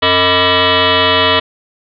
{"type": "tone with frequency modulation", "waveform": "sine", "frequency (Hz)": 1174.7, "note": "D6", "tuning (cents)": 0, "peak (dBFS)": -8, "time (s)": [0.02, 1.4], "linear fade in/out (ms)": 10, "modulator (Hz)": 361, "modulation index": 6.9, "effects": []}